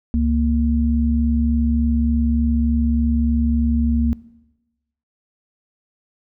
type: tone pair together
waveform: sine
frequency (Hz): 69.88 / 233.1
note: C#2 / A#3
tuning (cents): +15 / 0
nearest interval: octave + major sixth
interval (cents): 2085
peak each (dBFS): -18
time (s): 0.14-4.13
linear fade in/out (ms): 0
effects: noise-tail reverb RT60 1.0 s tail -19 dB re dry